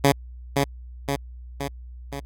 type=tone with echo; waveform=10% pulse; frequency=140 Hz; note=C#3; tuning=18 cents sharp; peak=-6 dBFS; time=0.04-0.12 s; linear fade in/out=5 ms; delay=520 ms; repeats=4; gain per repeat=-4 dB; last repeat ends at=2.2 s; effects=added 61 Hz sine -37 dBFS peak until 2.25 s + AAC 48 kbps